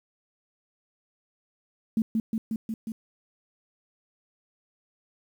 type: tone with echo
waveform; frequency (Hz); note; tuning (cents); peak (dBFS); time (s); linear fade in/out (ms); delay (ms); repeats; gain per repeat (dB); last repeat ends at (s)
sine; 222.1; A3; +16; -20; 1.97-2.02; 2; 180; 5; -2; 2.92
effects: 9-bit